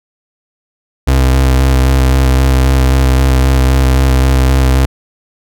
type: tone with vibrato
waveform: 35% pulse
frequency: 65.41 Hz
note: C2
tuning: in tune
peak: -5 dBFS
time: 1.07-4.86 s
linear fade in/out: 10 ms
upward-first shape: square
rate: 3.8 Hz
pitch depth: 20 cents each way
effects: none